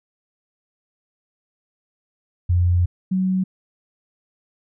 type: tone pair in turn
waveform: sine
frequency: 88.3 / 187.1 Hz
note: F2 / F#3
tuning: +20 / +20 cents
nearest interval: octave + minor second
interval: 1300 cents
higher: second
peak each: -14 / -17 dBFS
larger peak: first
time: 2.49-2.86 / 3.11-3.44 s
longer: first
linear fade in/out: 10 ms
effects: none